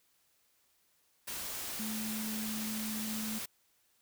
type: tone in noise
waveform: sine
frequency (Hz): 217.2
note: A3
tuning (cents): -22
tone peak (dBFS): -37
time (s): 1.79-3.39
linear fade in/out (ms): 10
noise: white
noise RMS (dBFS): -40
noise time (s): 1.27-3.46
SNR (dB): 0
effects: white hiss -72 dBFS RMS until 4.01 s